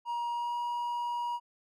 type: tone with pitch glide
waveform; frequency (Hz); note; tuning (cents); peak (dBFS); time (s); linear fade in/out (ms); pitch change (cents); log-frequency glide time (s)
triangle; 949 to 957.3; A#5 to A#5; +31 to +46; -29; 0.05-1.4; 50; +15; 0.31-0.56
effects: none